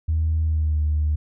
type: tone with pitch glide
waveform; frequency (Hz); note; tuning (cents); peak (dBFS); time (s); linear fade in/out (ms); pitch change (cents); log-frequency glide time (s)
sine; 79.5 to 75.78; D#2 to D#2; +38 to -45; -17; 0.08-1.16; 10; -83; 0.44-0.8
effects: tanh soft clip ceiling -14 dBFS